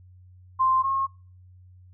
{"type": "tone pair in turn", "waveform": "sine", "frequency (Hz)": [1046.5, 1080.9], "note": ["C6", "C#6"], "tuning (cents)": [0, -44], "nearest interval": "minor second", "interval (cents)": 56, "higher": "second", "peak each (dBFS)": [-18, -22], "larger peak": "first", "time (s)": [[0.59, 0.83], [0.83, 1.07]], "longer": "neither", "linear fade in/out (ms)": 20, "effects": ["noise-tail reverb RT60 0.4 s tail -22 dB re dry", "added 91 Hz sine -48 dBFS peak until 1.93 s"]}